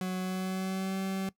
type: tone with pitch glide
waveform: 40% pulse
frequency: 185 to 191.75 Hz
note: F#3 to G3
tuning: 0 to -38 cents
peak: -30 dBFS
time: 0.01-1.29 s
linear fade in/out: 2 ms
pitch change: +62 cents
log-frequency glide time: 0.19-0.98 s
effects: noise-tail reverb RT60 0.1 s tail -19 dB re dry